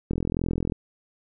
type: click train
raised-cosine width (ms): 3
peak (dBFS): -13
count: 27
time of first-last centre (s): 0.11-0.722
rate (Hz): 42.5
effects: none